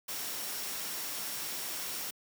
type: tone in noise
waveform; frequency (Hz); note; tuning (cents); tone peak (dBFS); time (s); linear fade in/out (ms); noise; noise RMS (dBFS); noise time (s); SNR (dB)
sine; 5560; F8; -9; -47; 0.08-2.11; 10; white; -38; 0.08-2.11; -12
effects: high-pass 150 Hz 12 dB/octave